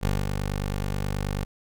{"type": "tone with ADSR envelope", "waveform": "15% pulse", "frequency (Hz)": 49.33, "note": "G1", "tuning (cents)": 12, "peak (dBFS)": -15, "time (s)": [0.01, 1.45], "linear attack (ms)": 39, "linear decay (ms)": 210, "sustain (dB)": -5, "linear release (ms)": 11, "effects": []}